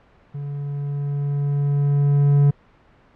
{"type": "tone with level ramp", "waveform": "triangle", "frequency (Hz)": 142.8, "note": "D3", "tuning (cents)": -48, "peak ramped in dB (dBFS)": [-25, -9], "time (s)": [0.34, 2.51], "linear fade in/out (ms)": 10, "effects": ["pink hiss -54 dBFS RMS until 3.15 s", "low-pass 2000 Hz 12 dB/octave"]}